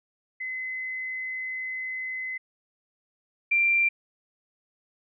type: tone pair in turn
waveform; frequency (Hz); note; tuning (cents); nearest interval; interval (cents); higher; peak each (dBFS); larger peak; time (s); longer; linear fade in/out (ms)
sine; 2038 / 2366; C7 / D7; -46 / +12; minor third; 258; second; -30 / -19; second; 0.4-2.38 / 3.51-3.89; first; 10
effects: none